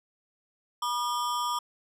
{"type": "ring-modulated tone", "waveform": "square", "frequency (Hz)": 1090, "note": "C#6", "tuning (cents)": -29, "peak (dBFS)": -25, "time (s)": [0.82, 1.59], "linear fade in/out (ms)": 5, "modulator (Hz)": 119, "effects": ["low-pass 12000 Hz 12 dB/octave"]}